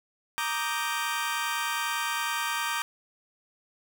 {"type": "chord", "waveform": "25% pulse", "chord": "Eb major seventh", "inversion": "second", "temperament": "equal", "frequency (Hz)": [932.3, 1174.7, 1244.5, 1568], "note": ["Bb5", "D6", "Eb6", "G6"], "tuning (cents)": [0, 0, 0, 0], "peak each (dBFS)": [-29, -30, -32, -29], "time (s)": [0.38, 2.82], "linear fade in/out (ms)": 0, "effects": []}